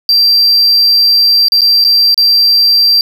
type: tone with dropouts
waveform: triangle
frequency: 4710 Hz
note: D8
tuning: 4 cents sharp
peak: -4 dBFS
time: 0.09-3.01 s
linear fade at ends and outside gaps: 1 ms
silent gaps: 1.484-1.52 / 1.609-1.617 / 1.841-1.848 / 2.144-2.177 s
effects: none